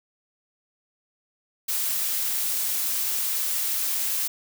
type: noise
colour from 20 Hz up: blue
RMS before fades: -26 dBFS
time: 1.68-4.28 s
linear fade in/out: 10 ms
effects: none